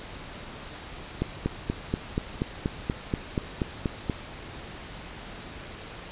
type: click train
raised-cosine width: 3 ms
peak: -12 dBFS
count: 13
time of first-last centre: 1.22-4.098 s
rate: 4.17 Hz
effects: pink hiss -41 dBFS RMS until 6.11 s + resampled to 8000 Hz